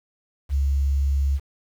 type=tone with quantisation; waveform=sine; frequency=69.3 Hz; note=C#2; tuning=in tune; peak=-18 dBFS; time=0.49-1.4 s; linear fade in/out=50 ms; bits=8; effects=none